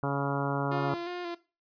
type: harmonic tone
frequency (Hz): 140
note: C#3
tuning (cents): +18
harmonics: 1 / 2 / 3 / 4 / 5 / 6 / 7 / 8 / 9 / 10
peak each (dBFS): -31 / -34 / -36 / -37 / -38 / -39 / -39 / -40 / -41 / -41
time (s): 0.03-0.94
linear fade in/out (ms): 2
type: tone with vibrato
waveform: sawtooth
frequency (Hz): 349.2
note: F4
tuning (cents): 0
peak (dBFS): -30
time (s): 0.71-1.35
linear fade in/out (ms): 10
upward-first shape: square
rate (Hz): 2.8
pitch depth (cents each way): 27
effects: noise-tail reverb RT60 0.3 s tail -17 dB re dry + resampled to 11025 Hz

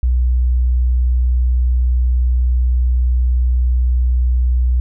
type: tone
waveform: sine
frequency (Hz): 61.74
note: B1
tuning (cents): 0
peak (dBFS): -11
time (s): 0.03-4.8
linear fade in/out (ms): 0
effects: none

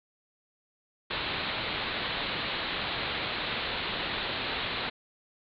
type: low-pass noise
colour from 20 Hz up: white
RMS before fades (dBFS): -33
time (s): 1.1-4.9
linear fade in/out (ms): 10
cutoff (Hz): 4200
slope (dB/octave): 96
effects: none

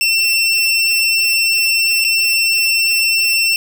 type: tone with dropouts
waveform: 25% pulse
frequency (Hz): 2697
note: E7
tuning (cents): +39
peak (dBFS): -8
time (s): 0.01-3.56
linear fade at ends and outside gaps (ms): 1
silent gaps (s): 2.042-2.048
effects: none

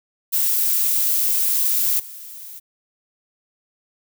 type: noise with level steps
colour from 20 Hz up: violet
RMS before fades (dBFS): -19 / -37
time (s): 0.32-2.6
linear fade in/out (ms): 20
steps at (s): 1.99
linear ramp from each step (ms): 10
effects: none

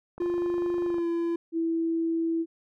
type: click train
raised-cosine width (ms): 1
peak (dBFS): -28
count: 21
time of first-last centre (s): 0.18-0.983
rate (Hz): 24.9
type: tone with pitch glide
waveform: triangle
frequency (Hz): 349.2 to 338.1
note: F4 to E4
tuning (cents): 0 to +44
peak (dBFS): -23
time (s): 0.2-1.36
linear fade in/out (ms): 5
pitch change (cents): -56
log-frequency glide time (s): 0.85-1.07
type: tone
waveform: sine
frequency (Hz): 329.6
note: E4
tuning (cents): 0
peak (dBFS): -24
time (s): 1.52-2.46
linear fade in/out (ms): 50
effects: none

